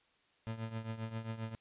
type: tone with tremolo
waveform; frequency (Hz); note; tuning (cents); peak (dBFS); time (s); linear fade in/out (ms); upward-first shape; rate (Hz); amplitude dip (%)
30% pulse; 112.3; A2; +36; -33; 0.47-1.55; 0; triangle; 7.5; 80
effects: white hiss -71 dBFS RMS until 1.6 s + resampled to 8000 Hz